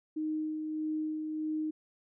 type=tone with tremolo; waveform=sine; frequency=310.2 Hz; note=D#4; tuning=5 cents flat; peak=-30 dBFS; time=0.16-1.71 s; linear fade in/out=10 ms; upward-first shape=sine; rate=1.6 Hz; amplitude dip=35%; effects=none